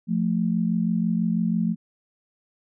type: tone pair together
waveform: sine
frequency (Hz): 175.1 / 221.2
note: F3 / A3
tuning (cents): +5 / +9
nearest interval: major third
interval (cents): 404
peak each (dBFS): -23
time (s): 0.07-1.76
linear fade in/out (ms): 50
effects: none